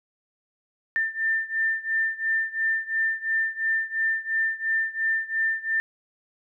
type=beating tone pair; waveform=sine; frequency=1790 / 1792.9 Hz; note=A6 / A6; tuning=+29 / +32 cents; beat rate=2.9 Hz; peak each=-25 / -27 dBFS; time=0.96-5.8 s; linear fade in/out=0 ms; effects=none